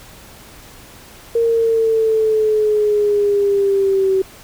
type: linear sweep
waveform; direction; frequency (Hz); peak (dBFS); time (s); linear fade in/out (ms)
sine; down; 464.1 to 380; -12; 1.35-4.22; 5
effects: pink hiss -41 dBFS RMS until 4.43 s